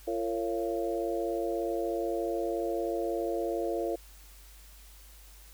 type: harmonic tone with a mistuned harmonic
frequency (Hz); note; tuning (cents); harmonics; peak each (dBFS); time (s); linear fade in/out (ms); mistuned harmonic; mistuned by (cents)
114; A#2; -38; 3 / 4 / 5 / 6; -33 / -34 / -35 / -36; 0.07-3.96; 10; 5; -53
effects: added 50 Hz sine -51 dBFS peak until 5.53 s + white hiss -56 dBFS RMS until 5.53 s